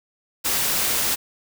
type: noise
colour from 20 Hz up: white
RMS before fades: -22 dBFS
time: 0.44-1.16 s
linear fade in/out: 20 ms
effects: none